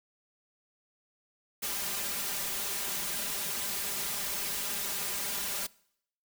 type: noise with comb filter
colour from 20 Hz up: white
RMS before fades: -34 dBFS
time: 1.62-5.67 s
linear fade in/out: 10 ms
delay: 5 ms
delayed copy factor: +0.85
effects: noise-tail reverb RT60 0.7 s tail -23 dB re dry